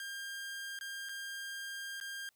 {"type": "tone with dropouts", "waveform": "sawtooth", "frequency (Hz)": 1603, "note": "G6", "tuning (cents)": 38, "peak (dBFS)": -37, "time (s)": [0, 2.29], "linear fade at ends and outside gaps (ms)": 1, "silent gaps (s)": [[0.789, 0.81], [1.088, 1.092], [2.001, 2.011]], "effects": ["white hiss -75 dBFS RMS until 2.35 s"]}